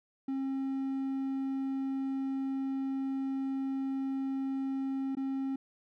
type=tone with dropouts; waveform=triangle; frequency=268.9 Hz; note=C4; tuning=47 cents sharp; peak=-29 dBFS; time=0.28-5.56 s; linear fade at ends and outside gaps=5 ms; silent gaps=5.152-5.169 s; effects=none